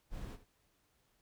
brown noise with echo, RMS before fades -42 dBFS, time 0.1-0.38 s, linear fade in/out 50 ms, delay 77 ms, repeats 1, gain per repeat -14 dB, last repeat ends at 0.457 s, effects pink hiss -75 dBFS RMS until 1.21 s

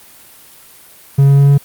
triangle tone with pitch steps, 138.59 / 139.47 / 140.36 / 141.26 Hz, C#3 / C#3 / C#3 / C#3, 0 / +11 / +22 / +33 cents, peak -3 dBFS, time 1.18-1.58 s, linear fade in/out 10 ms, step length 100 ms, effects white hiss -41 dBFS RMS until 1.64 s + Opus 32 kbps

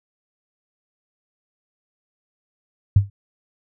sine tone with exponential decay, 99.6 Hz, G2, 28 cents sharp, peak -6 dBFS, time 2.96-3.1 s, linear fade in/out 5 ms, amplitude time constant 30 ms, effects none

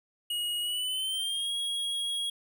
square tone with pitch glide, 2891 to 3302 Hz, F#7 to G#7, -41 to -11 cents, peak -30 dBFS, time 0.3-2.3 s, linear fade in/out 5 ms, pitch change +230 cents, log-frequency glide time 0.61-1.52 s, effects none

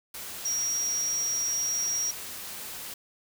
sine tone in noise, 5680 Hz, F8, 28 cents sharp, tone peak -26 dBFS, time 0.45-2.11 s, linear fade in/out 5 ms, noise white, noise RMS -39 dBFS, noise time 0.14-2.94 s, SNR +10 dB, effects none

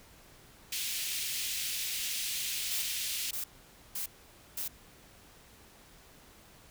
pink high-pass noise, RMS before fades -35 dBFS, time 0.72-3.31 s, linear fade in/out 5 ms, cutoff 2500 Hz, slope 24 dB/octave
blue noise bursts, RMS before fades -36 dBFS, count 4, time 2.71-4.68 s, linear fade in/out 5 ms, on 110 ms, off 510 ms
effects pink hiss -57 dBFS RMS until 6.7 s

